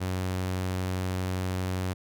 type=tone; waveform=sawtooth; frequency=92.5 Hz; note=F#2; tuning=in tune; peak=-24 dBFS; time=0-1.94 s; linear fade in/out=20 ms; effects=none